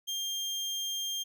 30% pulse tone, 3200 Hz, G7, 35 cents sharp, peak -29 dBFS, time 0.07-1.24 s, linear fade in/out 20 ms, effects none

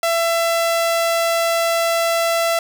sawtooth tone, 670 Hz, E5, 28 cents sharp, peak -12 dBFS, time 0.03-2.59 s, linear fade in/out 2 ms, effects none

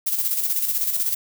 violet noise with tremolo, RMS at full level -21 dBFS, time 0.06-1.15 s, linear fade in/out 10 ms, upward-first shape square, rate 16 Hz, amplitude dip 50%, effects none

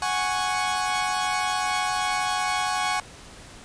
sawtooth chord, F# suspended second, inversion none, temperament equal, 740 / 830.6 / 1108.7 Hz, F#5 / G#5 / C#6, 0 / 0 / 0 cents, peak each -24 dBFS, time 0.02-3 s, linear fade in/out 2 ms, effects pink hiss -45 dBFS RMS until 3.64 s + resampled to 22050 Hz

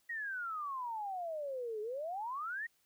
sine exponential two-way sweep, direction down then up, 1910 to 415.3 to 1910 Hz, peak -37 dBFS, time 0.09-2.67 s, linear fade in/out 10 ms, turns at 1.81 s, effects white hiss -74 dBFS RMS until 2.85 s

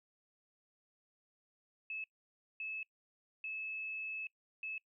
sine tone bursts at uneven times, 2600 Hz, E7, 24 cents flat, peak -39 dBFS, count 4, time 1.9-2.04 / 2.6-2.83 / 3.44-4.27 / 4.63-4.78 s, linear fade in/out 2 ms, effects noise-tail reverb RT60 0.1 s tail -23 dB re dry

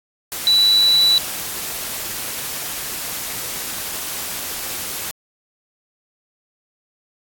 sine tone in noise, 3951 Hz, B7, in tune, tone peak -11 dBFS, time 0.47-1.18 s, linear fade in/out 0 ms, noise white, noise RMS -27 dBFS, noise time 0.32-5.11 s, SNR +13 dB, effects AAC 64 kbps

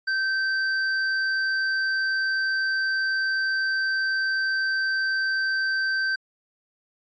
triangle tone with hard clipping, 1553 Hz, G6, 17 cents flat, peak -24 dBFS, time 0.07-6.16 s, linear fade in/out 10 ms, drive 16 dB, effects resampled to 16000 Hz

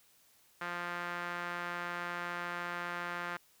sawtooth tone with band-pass filter, 174.61 Hz, F3, in tune, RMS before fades -39 dBFS, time 0.61-3.37 s, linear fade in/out 5 ms, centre 1500 Hz, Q 2, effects white hiss -66 dBFS RMS until 3.6 s

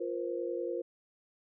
sine chord, F suspended fourth, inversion none, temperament equal with one note detuned, 349.2 / 472.9 / 523.3 Hz, F4 / Bb4 / C5, 0 / +25 / 0 cents, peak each -36 / -37 / -38 dBFS, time 0-0.82 s, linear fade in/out 10 ms, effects none

